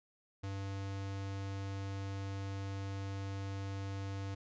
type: tone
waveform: square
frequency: 98 Hz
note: G2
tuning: in tune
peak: -39 dBFS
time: 0.43-4.35 s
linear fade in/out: 10 ms
effects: resampled to 16000 Hz